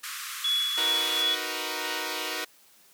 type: band-pass noise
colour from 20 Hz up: pink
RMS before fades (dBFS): -37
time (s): 0.03-1.23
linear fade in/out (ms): 10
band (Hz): 1100 to 15000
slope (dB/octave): 96
type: tone with tremolo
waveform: sine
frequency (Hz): 3390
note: G#7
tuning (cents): +35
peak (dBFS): -22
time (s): 0.44-1.35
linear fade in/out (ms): 5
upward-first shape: triangle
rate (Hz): 2.7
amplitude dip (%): 50
type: chord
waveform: 5% pulse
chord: B major seventh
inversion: first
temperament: equal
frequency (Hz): 311.1 / 370 / 466.2 / 493.9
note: D#4 / F#4 / A#4 / B4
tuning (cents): 0 / 0 / 0 / 0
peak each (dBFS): -24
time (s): 0.77-2.45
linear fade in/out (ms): 10
effects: white hiss -58 dBFS RMS until 2.93 s + high-pass 150 Hz 12 dB/octave